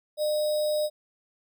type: tone with sample-and-hold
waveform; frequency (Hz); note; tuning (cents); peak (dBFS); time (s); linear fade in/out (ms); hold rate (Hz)
sine; 605; D#5; -49; -23; 0.17-0.9; 50; 4410
effects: none